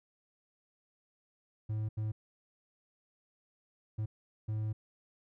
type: tone bursts at uneven times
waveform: triangle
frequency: 108.1 Hz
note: A2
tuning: 30 cents flat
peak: -30 dBFS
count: 4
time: 1.69-1.89 / 1.97-2.12 / 3.98-4.06 / 4.48-4.73 s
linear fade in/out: 10 ms
effects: none